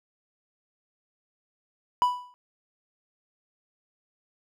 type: tone with exponential decay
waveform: triangle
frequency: 987.8 Hz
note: B5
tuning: in tune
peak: -14 dBFS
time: 2.02-2.34 s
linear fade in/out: 0 ms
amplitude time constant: 69 ms
effects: none